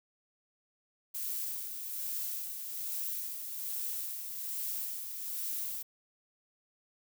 violet noise with tremolo, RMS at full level -36 dBFS, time 1.14-5.83 s, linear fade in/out 10 ms, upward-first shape sine, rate 1.2 Hz, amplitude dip 45%, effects none

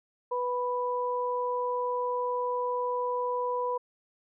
sine tone pair together, 493.9 / 987.8 Hz, B4 / B5, 0 / 0 cents, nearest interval octave, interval 1200 cents, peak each -30 / -30 dBFS, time 0.31-3.78 s, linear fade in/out 10 ms, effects none

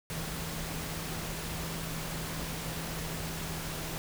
sine tone in noise, 162.1 Hz, E3, 29 cents flat, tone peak -40 dBFS, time 0.1-3.98 s, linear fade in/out 0 ms, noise pink, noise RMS -38 dBFS, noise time 0.1-3.98 s, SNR -5 dB, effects none

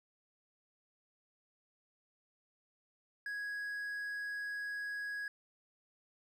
triangle tone, 1661.2 Hz, G#6, in tune, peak -36 dBFS, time 3.26-5.28 s, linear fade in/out 2 ms, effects 13-bit

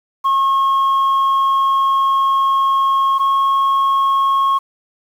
sine tone pair in turn, 1085 / 1090.3 Hz, C#6 / C#6, -37 / -29 cents, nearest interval unison, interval 8 cents, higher second, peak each -9 dBFS, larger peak neither, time 0.24-3.19 / 3.19-4.59 s, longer first, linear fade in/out 20 ms, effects tanh soft clip ceiling -11 dBFS + 7-bit

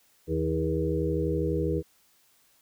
harmonic tone with a mistuned harmonic, 80.1 Hz, E2, 49 cents flat, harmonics 1 / 2 / 4 / 5 / 6, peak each -31 / -31 / -31 / -31 / -31 dBFS, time 0.27-1.83 s, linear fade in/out 50 ms, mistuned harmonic 5, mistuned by +34 cents, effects white hiss -64 dBFS RMS until 2.61 s

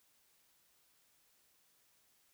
silence, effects white hiss -72 dBFS RMS until 2.33 s

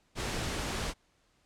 pink noise, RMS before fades -34 dBFS, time 0.15-0.94 s, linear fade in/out 50 ms, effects pink hiss -70 dBFS RMS until 1.45 s + low-pass 8000 Hz 12 dB/octave

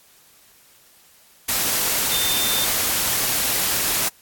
sine tone in noise, 3591 Hz, A7, 35 cents sharp, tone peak -23 dBFS, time 2.11-2.65 s, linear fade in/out 10 ms, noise white, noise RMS -21 dBFS, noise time 1.48-4.09 s, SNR -5 dB, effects white hiss -53 dBFS RMS until 4.21 s + AAC 64 kbps

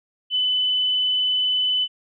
sine tone, 3008 Hz, F#7, 28 cents sharp, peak -18 dBFS, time 0.3-1.88 s, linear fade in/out 50 ms, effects none

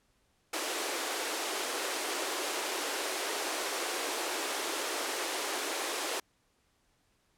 pink high-pass noise, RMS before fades -34 dBFS, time 0.53-6.2 s, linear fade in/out 5 ms, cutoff 310 Hz, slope 48 dB/octave, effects pink hiss -72 dBFS RMS until 7.37 s + low-pass 11000 Hz 12 dB/octave

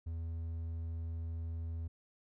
triangle tone, 82.4 Hz, E2, in tune, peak -35 dBFS, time 0.06-1.88 s, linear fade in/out 10 ms, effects none

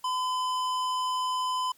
sine tone with hard clipping, 1014 Hz, B5, 45 cents sharp, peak -28 dBFS, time 0.04-1.72 s, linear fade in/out 5 ms, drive 14 dB, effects white hiss -61 dBFS RMS until 1.77 s + MP3 96 kbps

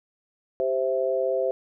sine chord, C major, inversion second, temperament equal, 392 / 523.3 / 659.3 Hz, G4 / C5 / E5, 0 / 0 / 0 cents, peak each -28 / -24 / -28 dBFS, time 0.6-1.51 s, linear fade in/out 0 ms, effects none

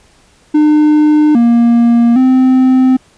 triangle tone with pitch steps, 302.2 / 235.2 / 258.7 Hz, D4 / A#3 / C4, +50 / +16 / -19 cents, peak -3 dBFS, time 0.54-2.97 s, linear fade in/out 10 ms, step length 810 ms, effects pink hiss -48 dBFS RMS until 3.17 s + resampled to 22050 Hz

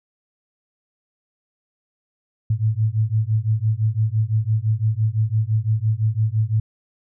sine beating tone pair, 106.6 / 112.5 Hz, G#2 / A2, +46 / +39 cents, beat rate 5.9 Hz, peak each -20 dBFS, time 2.5-6.6 s, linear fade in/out 5 ms, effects none

